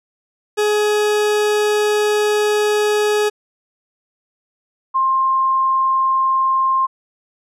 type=tone pair in turn; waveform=40% pulse / sine; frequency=420 / 1058.3 Hz; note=G#4 / C6; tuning=+19 / +19 cents; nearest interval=octave + major third; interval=1600 cents; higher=second; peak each=-13 dBFS; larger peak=neither; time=0.57-3.3 / 4.94-6.87 s; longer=first; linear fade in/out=20 ms; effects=low-pass 11000 Hz 12 dB/octave